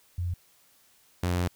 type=tone pair in turn; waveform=sine / sawtooth; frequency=88 / 88.82 Hz; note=F2 / F2; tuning=+14 / +30 cents; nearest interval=unison; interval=16 cents; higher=second; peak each=-27 / -21 dBFS; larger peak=second; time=0.18-0.34 / 1.23-1.48 s; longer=second; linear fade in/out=5 ms; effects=white hiss -62 dBFS RMS until 1.55 s